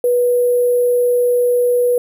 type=tone with sample-and-hold; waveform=sine; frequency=489.3 Hz; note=B4; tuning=16 cents flat; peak=-11 dBFS; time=0.04-1.98 s; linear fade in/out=2 ms; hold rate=11025 Hz; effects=none